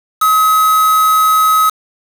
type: tone with quantisation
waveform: triangle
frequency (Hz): 1275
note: D#6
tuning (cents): +42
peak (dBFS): -6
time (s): 0.21-1.7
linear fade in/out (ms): 10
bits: 3
effects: none